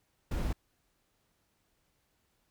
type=noise; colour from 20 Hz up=brown; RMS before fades=-32 dBFS; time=0.31-0.53 s; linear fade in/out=5 ms; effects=pink hiss -75 dBFS RMS until 2.5 s